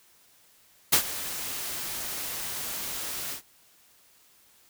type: noise with ADSR envelope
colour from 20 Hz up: white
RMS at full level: -18 dBFS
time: 0.92-3.42 s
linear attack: 13 ms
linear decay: 84 ms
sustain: -16 dB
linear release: 100 ms
effects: white hiss -60 dBFS RMS until 4.69 s